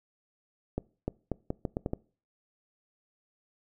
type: accelerating click train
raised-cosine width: 2 ms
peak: -17 dBFS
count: 8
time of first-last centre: 0.78-1.934 s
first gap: 300 ms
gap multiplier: 0.79
effects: noise-tail reverb RT60 0.4 s tail -23 dB re dry